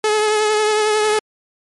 sawtooth tone with vibrato, 426.7 Hz, G#4, 47 cents sharp, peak -10 dBFS, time 0.04-1.19 s, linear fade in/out 2 ms, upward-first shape triangle, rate 11 Hz, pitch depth 32 cents each way, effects MP3 48 kbps

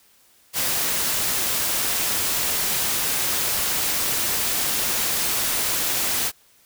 white noise, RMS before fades -23 dBFS, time 0.53-6.32 s, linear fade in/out 50 ms, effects white hiss -57 dBFS RMS until 6.65 s

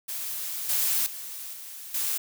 blue noise with level steps, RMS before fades -33 / -25 / -38 / -41 / -28 dBFS, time 0.08-2.18 s, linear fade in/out 10 ms, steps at 0.69 / 1.06 / 1.53 / 1.94 s, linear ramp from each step 5 ms, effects none

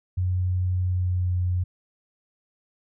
sine tone with pitch glide, 91.2 to 89.89 Hz, F#2 to F#2, -24 to -50 cents, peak -21 dBFS, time 0.17-1.64 s, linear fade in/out 10 ms, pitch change -26 cents, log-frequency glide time 0.84-1.37 s, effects none

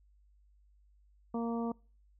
harmonic tone, 232.2 Hz, A#3, 7 cents flat, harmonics 1 / 2 / 3 / 4 / 5, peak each -33 / -39 / -43 / -45 / -47 dBFS, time 1.34-1.72 s, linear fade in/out 5 ms, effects noise-tail reverb RT60 0.4 s tail -26 dB re dry + added 50 Hz sine -62 dBFS peak until 2.19 s

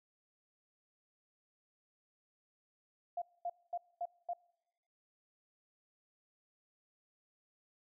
sine tone bursts, 698 Hz, F5, 1 cent flat, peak -35 dBFS, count 5, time 3.17-4.335 s, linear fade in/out 5 ms, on 49 ms, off 230 ms, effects noise-tail reverb RT60 0.9 s tail -24 dB re dry

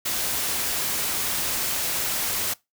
white noise, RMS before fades -26 dBFS, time 0.05-2.54 s, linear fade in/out 10 ms, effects noise-tail reverb RT60 0.2 s tail -22 dB re dry

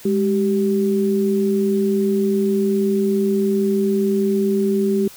sine tone pair together, 205.5 / 388 Hz, G#3 / G4, -18 / -18 cents, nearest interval major seventh, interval 1100 cents, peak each -18 dBFS, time 0.05-5.08 s, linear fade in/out 5 ms, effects white hiss -42 dBFS RMS until 5.16 s

